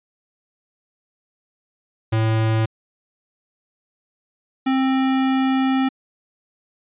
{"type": "tone pair in turn", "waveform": "square", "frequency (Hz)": [111.1, 264.2], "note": ["A2", "C4"], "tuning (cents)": [17, 17], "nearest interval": "octave + minor third", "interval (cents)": 1500, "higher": "second", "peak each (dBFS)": -17, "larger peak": "neither", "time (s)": [[2.12, 2.66], [4.66, 5.89]], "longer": "second", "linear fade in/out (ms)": 10, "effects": ["resampled to 8000 Hz"]}